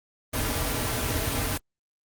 pink noise with comb filter, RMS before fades -27 dBFS, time 0.33-1.58 s, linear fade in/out 10 ms, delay 5.5 ms, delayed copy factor -0.65, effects Opus 24 kbps

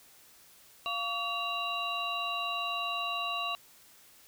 sine tone cluster, 696 / 1137 / 2781 / 3904 Hz, F5 / C#6 / F7 / B7, -6 / +44 / -8 / -21 cents, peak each -39 / -35 / -35 / -39 dBFS, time 0.86-3.55 s, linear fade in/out 0 ms, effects white hiss -58 dBFS RMS until 4.27 s

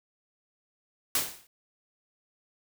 white noise with exponential decay, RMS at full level -23 dBFS, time 1.15-1.47 s, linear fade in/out 2 ms, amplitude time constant 68 ms, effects none

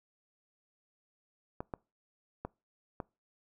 clicks, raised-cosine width 1 ms, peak -23 dBFS, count 4, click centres 1.605 / 1.738 / 2.45 / 3.002 s, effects noise-tail reverb RT60 0.3 s tail -25 dB re dry

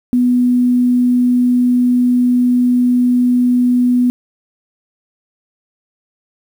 sine tone, 246.9 Hz, B3, in tune, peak -9 dBFS, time 0.13-4.1 s, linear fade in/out 0 ms, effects 7-bit

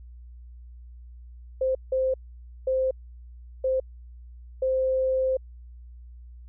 sine tone bursts at uneven times, 522 Hz, C5, 4 cents flat, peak -21 dBFS, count 5, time 1.61-1.75 / 1.92-2.14 / 2.67-2.91 / 3.64-3.8 / 4.62-5.37 s, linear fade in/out 5 ms, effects added 60 Hz sine -42 dBFS peak until 6.48 s

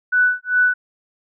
sine tone with tremolo, 1488 Hz, F#6, 9 cents sharp, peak -11 dBFS, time 0.12-0.74 s, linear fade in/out 10 ms, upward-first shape sine, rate 2.5 Hz, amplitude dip 100%, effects none

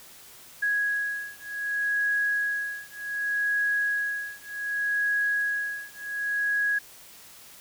sine beating tone pair, 1661.2 / 1661.86 Hz, G#6 / G#6, 0 / +1 cents, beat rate 0.66 Hz, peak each -28 dBFS, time 0.62-6.79 s, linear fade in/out 10 ms, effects white hiss -49 dBFS RMS until 7.6 s

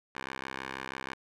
10% pulse tone with band-pass filter, 66.2 Hz, C2, 21 cents sharp, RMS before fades -40 dBFS, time 0.15-1.14 s, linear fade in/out 5 ms, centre 1700 Hz, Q 1.1, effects none

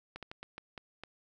slowing click train, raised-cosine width 0.3 ms, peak -27 dBFS, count 7, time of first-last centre 0.16-1.036 s, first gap 67 ms, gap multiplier 1.31, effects none

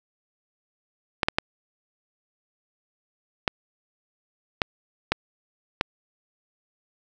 clicks, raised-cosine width 0.3 ms, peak -4 dBFS, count 7, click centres 1.232 / 1.285 / 1.385 / 3.478 / 4.618 / 5.12 / 5.811 s, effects none

